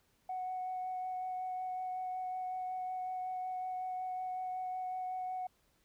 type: tone with vibrato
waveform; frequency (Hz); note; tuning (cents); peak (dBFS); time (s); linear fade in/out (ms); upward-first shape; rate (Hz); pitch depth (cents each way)
sine; 740; F#5; 0; -35; 0.29-5.47; 5; sine; 5.4; 10
effects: tanh soft clip ceiling -32 dBFS + pink hiss -73 dBFS RMS until 5.84 s